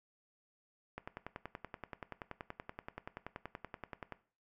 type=click train; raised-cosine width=0.5 ms; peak=-27 dBFS; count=34; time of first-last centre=0.98-4.123 s; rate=10.5 Hz; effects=noise-tail reverb RT60 0.4 s tail -17 dB re dry

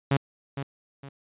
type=tone with echo; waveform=sawtooth; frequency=138.3 Hz; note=C#3; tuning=4 cents flat; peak=-16 dBFS; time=0.11-0.17 s; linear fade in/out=5 ms; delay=460 ms; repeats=2; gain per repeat=-10 dB; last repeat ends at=1.09 s; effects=resampled to 8000 Hz

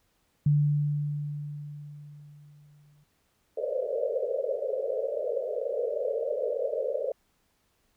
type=tone with exponential decay; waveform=sine; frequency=146.83 Hz; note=D3; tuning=in tune; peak=-18 dBFS; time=0.46-3.04 s; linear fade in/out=5 ms; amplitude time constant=560 ms
type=band-pass noise; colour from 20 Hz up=white; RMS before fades=-30 dBFS; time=3.57-7.12 s; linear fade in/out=5 ms; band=440 to 600 Hz; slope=96 dB/octave
effects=pink hiss -71 dBFS RMS until 7.96 s

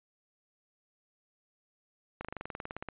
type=slowing click train; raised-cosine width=0.5 ms; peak=-23 dBFS; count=15; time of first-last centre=2.21-2.887 s; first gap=37 ms; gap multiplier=1.04; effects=resampled to 8000 Hz

